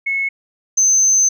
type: tone pair in turn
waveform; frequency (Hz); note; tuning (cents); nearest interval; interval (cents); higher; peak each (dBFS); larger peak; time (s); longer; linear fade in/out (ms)
sine; 2191 / 6197; C#7 / G8; -21 / -21; octave + tritone; 1800; second; -16 / -9; second; 0.06-0.29 / 0.77-1.29; second; 10
effects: tanh soft clip ceiling -6 dBFS